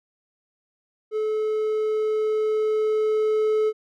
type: tone with level ramp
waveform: triangle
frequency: 431.7 Hz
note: A4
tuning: 33 cents flat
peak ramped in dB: -20 to -16 dBFS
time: 1.11-3.73 s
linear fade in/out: 50 ms
effects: none